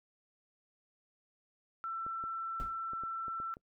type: tone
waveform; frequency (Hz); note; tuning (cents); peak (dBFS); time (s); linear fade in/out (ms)
sine; 1339; E6; +27; -36; 1.84-3.54; 0
type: clicks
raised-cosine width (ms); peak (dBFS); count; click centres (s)
2; -37; 7; 2.065 / 2.239 / 2.934 / 3.036 / 3.282 / 3.401 / 3.569
type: noise with exponential decay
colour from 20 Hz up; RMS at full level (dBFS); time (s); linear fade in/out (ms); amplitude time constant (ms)
brown; -39; 2.6-2.81; 0; 44
effects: noise-tail reverb RT60 0.1 s tail -25 dB re dry